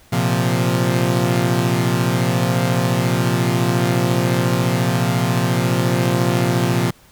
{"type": "chord", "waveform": "sawtooth", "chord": "Bb suspended second", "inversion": "none", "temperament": "equal", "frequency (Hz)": [116.54, 130.81, 174.61], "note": ["Bb2", "C3", "F3"], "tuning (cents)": [0, 0, 0], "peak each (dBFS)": -16, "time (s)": [0.12, 6.91], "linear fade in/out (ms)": 10, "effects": ["pink hiss -50 dBFS RMS until 7.11 s"]}